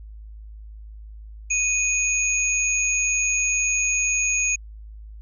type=tone pair together; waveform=sine; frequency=2489 / 6651 Hz; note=D#7 / G#8; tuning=0 / +2 cents; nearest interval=octave + perfect fourth; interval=1702 cents; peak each=-22 dBFS; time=1.5-4.56 s; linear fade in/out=10 ms; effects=added 53 Hz sine -37 dBFS peak until 5.21 s